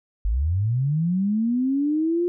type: linear sweep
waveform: sine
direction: up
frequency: 46.04 to 356 Hz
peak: -19 dBFS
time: 0.25-2.28 s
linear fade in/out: 0 ms
effects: none